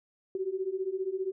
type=beating tone pair; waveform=sine; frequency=370 / 385 Hz; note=F#4 / G4; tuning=0 / -31 cents; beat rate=15 Hz; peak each=-34 / -32 dBFS; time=0.35-1.32 s; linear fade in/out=2 ms; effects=none